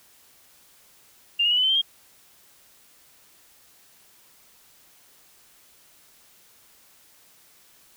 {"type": "tone with pitch steps", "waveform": "sine", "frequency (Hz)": [2800, 2867, 2936, 3006, 3078, 3152, 3228], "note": ["F7", "F7", "F#7", "F#7", "G7", "G7", "G#7"], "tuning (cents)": [4, 45, -14, 27, -32, 9, -50], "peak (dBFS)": -18, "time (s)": [1.39, 1.817], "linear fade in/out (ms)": 10, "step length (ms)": 61, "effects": ["white hiss -56 dBFS RMS until 7.96 s"]}